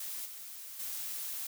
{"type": "noise with level steps", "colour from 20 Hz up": "blue", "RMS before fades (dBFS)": [-40, -46, -39], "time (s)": [0, 1.47], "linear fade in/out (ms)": 5, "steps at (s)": [0.25, 0.79], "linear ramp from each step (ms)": 10, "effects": []}